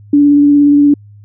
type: tone with vibrato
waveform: sine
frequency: 288.7 Hz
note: D4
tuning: 30 cents flat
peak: -4 dBFS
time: 0.13-0.94 s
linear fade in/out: 5 ms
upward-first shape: triangle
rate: 17 Hz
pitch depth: 16 cents each way
effects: added 103 Hz sine -35 dBFS peak until 1.24 s